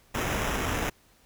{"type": "noise with sample-and-hold", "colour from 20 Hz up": "pink", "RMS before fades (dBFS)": -29, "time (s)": [0.14, 0.9], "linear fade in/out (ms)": 10, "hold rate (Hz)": 4410, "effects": ["pink hiss -61 dBFS RMS until 1.25 s"]}